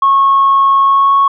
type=tone with pitch glide; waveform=sine; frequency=1095 to 1105.2 Hz; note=C#6 to C#6; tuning=-22 to -6 cents; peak=-5 dBFS; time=0.02-1.28 s; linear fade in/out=5 ms; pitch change=+16 cents; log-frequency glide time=0.81-1.14 s; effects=tanh soft clip ceiling -2 dBFS